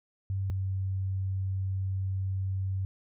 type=tone pair in turn; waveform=sine; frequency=96.7 / 95.53 Hz; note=G2 / G2; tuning=-23 / -44 cents; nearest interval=unison; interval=21 cents; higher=first; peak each=-28 dBFS; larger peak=neither; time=0.3-0.5 / 0.5-2.85 s; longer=second; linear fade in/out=0 ms; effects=none